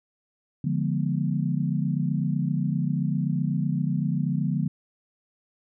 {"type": "chord", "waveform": "sine", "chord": "D diminished seventh", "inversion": "none", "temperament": "equal with one note detuned", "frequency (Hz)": [146.83, 174.61, 207.7, 243], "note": ["D3", "F3", "Ab3", "Cb4"], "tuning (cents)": [0, 0, 0, -28], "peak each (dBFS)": [-26, -27, -31, -31], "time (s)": [0.64, 4.68], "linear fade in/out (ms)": 5, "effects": []}